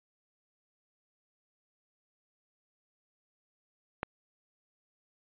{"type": "click", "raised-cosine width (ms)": 0.5, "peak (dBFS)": -16, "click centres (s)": 4.031, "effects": ["resampled to 8000 Hz"]}